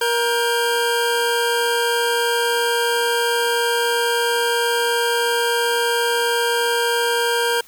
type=tone pair together; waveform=25% pulse; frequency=471.8 / 1587 Hz; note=A#4 / G6; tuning=+21 / +21 cents; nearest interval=octave + major sixth; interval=2100 cents; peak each=-15 / -18 dBFS; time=0.01-7.61 s; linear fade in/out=5 ms; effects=white hiss -47 dBFS RMS until 7.67 s